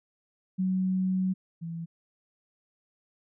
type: tone pair in turn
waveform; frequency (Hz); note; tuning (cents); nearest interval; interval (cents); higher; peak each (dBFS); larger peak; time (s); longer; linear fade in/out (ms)
sine; 186.8 / 166.42; F#3 / E3; +17 / +17; major second; 200; first; -24 / -33; first; 0.58-1.34 / 1.61-1.86; first; 20
effects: none